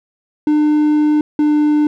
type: tone pair in turn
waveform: triangle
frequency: 300.9 / 299.2 Hz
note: D4 / D4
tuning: +42 / +32 cents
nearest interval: unison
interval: 10 cents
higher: first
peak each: -8 dBFS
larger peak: neither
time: 0.47-1.21 / 1.39-1.87 s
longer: first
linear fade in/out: 2 ms
effects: none